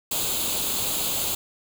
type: noise with comb filter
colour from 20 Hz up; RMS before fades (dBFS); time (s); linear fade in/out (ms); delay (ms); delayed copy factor
white; -26; 0.11-1.35; 5; 0.27; +0.7
effects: none